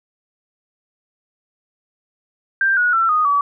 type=tone with pitch steps; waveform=sine; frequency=1579 / 1456.3 / 1343.2 / 1238.9 / 1142.6 Hz; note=G6 / F#6 / E6 / D#6 / D6; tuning=+12 / -28 / +32 / -8 / -48 cents; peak=-13 dBFS; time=2.61-3.41 s; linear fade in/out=2 ms; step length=160 ms; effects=none